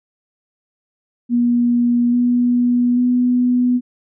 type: tone with pitch steps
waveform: sine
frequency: 240.3 / 243.8 / 247.3 Hz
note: B3 / B3 / B3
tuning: -47 / -22 / +3 cents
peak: -12 dBFS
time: 1.29-3.81 s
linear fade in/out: 50 ms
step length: 840 ms
effects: none